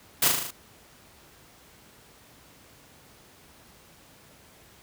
white noise with echo, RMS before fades -21 dBFS, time 0.22-0.28 s, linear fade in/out 5 ms, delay 38 ms, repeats 6, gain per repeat -3 dB, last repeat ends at 0.508 s, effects pink hiss -54 dBFS RMS until 4.82 s + high-pass 60 Hz 12 dB/octave

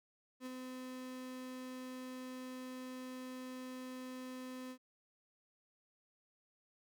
35% pulse tone with ADSR envelope, 255.7 Hz, C4, 40 cents flat, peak -40 dBFS, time 0.4-4.78 s, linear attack 60 ms, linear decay 21 ms, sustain -3 dB, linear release 74 ms, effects none

